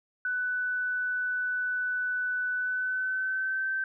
sine tone with pitch glide, 1493 to 1550.1 Hz, F#6 to G6, +15 to -20 cents, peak -27 dBFS, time 0.25-3.84 s, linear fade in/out 2 ms, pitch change +65 cents, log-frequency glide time 2.56-3.7 s, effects none

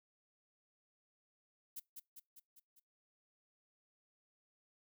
violet noise with echo, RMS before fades -45 dBFS, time 1.76-1.8 s, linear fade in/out 10 ms, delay 200 ms, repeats 5, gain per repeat -4 dB, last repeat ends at 2.8 s, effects noise-tail reverb RT60 0.2 s tail -24 dB re dry

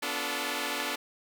5% pulse chord, B half-diminished seventh, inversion none, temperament equal with one note detuned, 246.9 / 289.1 / 349.2 / 440 Hz, B3 / D4 / F4 / A4, 0 / -27 / 0 / 0 cents, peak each -26 / -23 / -27 / -24 dBFS, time 0.02-0.96 s, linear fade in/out 10 ms, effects none

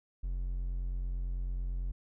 triangle tone, 44.52 Hz, F1, 34 cents sharp, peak -30 dBFS, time 0.23-1.92 s, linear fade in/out 10 ms, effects none

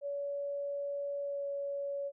sine tone with pitch glide, 567 to 562.4 Hz, C#5 to C#5, +39 to +25 cents, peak -34 dBFS, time 0.01-2.12 s, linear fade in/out 50 ms, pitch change -14 cents, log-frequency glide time 1.21-1.46 s, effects none

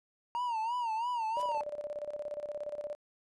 triangle tone with vibrato, 930 Hz, A#5, 4 cents flat, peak -29 dBFS, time 0.35-1.61 s, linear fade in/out 0 ms, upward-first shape sine, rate 3 Hz, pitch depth 110 cents each way
white noise with exponential growth, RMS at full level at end -46 dBFS, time 1.31-1.42 s, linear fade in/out 5 ms, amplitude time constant 22 ms
sine tone with tremolo, 590 Hz, D5, 8 cents sharp, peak -34 dBFS, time 1.37-2.95 s, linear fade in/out 0 ms, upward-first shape square, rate 17 Hz, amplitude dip 70%
effects resampled to 24000 Hz

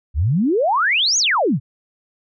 sine exponential two-way sweep, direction up then down, 63.2 to 6900 to 105.9 Hz, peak -14 dBFS, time 0.14-1.6 s, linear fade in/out 50 ms, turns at 1.18 s, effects none

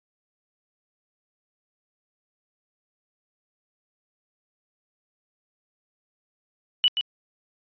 sine tone with echo, 2960 Hz, F#7, in tune, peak -15 dBFS, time 6.84-6.88 s, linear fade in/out 0 ms, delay 130 ms, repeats 1, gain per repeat -7 dB, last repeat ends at 7.01 s, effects resampled to 11025 Hz

